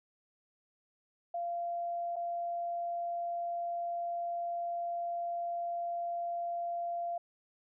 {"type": "tone with dropouts", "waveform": "sine", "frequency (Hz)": 690, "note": "F5", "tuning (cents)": -21, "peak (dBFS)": -33, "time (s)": [1.34, 7.18], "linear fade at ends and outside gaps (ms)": 5, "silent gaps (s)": [2.159, 2.164], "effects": []}